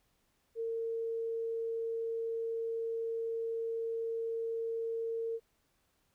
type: tone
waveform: sine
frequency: 456 Hz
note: A#4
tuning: 38 cents flat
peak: -33 dBFS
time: 0.55-5.4 s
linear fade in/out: 50 ms
effects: pink hiss -75 dBFS RMS until 6.14 s